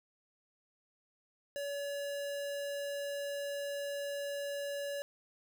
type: tone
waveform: square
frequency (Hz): 568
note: C#5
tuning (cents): +42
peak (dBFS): -37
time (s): 1.56-5.02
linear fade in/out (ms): 0
effects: none